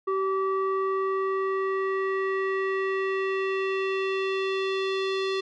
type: tone with low-pass filter sweep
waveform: square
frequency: 385 Hz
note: G4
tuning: 31 cents flat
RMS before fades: -27 dBFS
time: 0.07-5.41 s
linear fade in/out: 10 ms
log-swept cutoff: 1100 to 3900 Hz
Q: 2.4
effects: none